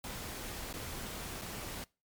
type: noise with dropouts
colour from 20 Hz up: pink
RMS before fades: -42 dBFS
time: 0.04-1.84 s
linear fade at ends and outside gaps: 1 ms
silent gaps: 0.728-0.739 / 1.414-1.418 s
effects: noise-tail reverb RT60 0.3 s tail -24 dB re dry + MP3 96 kbps